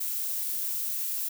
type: noise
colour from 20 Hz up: violet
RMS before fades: -31 dBFS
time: 0-1.29 s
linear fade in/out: 10 ms
effects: none